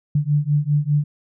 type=beating tone pair; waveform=sine; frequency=144.7 / 149.7 Hz; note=D3 / D3; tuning=-25 / +33 cents; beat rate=5 Hz; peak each=-19 dBFS; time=0.15-1.04 s; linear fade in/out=5 ms; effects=none